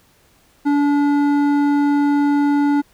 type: tone with hard clipping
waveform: sine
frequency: 287.8 Hz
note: D4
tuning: 35 cents flat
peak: -15 dBFS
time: 0.65-2.82 s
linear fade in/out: 20 ms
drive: 10 dB
effects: pink hiss -55 dBFS RMS until 2.93 s